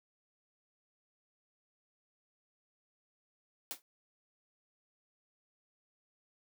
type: noise with exponential decay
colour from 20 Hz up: white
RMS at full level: -36 dBFS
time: 3.71-3.82 s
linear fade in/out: 0 ms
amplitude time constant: 22 ms
effects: high-pass 200 Hz 12 dB/octave